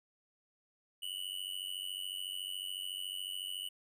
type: tone with amplitude modulation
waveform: square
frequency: 2960 Hz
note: F#7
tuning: in tune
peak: -35 dBFS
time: 1.02-3.69 s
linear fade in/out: 10 ms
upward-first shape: sine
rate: 93.9 Hz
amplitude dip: 100%
effects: none